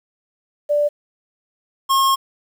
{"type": "tone pair in turn", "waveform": ["sine", "square"], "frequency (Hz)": [587.3, 1079], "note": ["D5", "C#6"], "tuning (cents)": [0, -47], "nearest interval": "major seventh", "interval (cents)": 1053, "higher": "second", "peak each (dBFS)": -14, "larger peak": "neither", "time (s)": [[0.69, 0.89], [1.89, 2.16]], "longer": "second", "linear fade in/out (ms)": 20, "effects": ["8-bit"]}